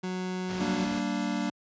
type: tone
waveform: 30% pulse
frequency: 184.1 Hz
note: F#3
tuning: 8 cents flat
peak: -28 dBFS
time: 0.03-0.85 s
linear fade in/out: 10 ms
type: low-pass noise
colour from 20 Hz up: pink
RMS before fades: -40 dBFS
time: 0.48-1.01 s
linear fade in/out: 20 ms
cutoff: 6500 Hz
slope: 48 dB/octave
type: chord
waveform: square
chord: G minor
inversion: none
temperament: equal with one note detuned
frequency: 193.41 / 233.1 / 293.7 Hz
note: G3 / Bb3 / D4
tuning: -23 / 0 / 0 cents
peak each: -33 dBFS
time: 0.6-1.5 s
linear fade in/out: 5 ms
effects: high-pass 80 Hz 12 dB/octave + resampled to 16000 Hz